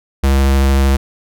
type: tone with vibrato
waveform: square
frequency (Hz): 67.9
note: C#2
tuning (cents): -35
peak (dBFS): -10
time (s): 0.23-0.97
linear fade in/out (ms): 10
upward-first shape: sine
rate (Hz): 13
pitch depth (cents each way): 11
effects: none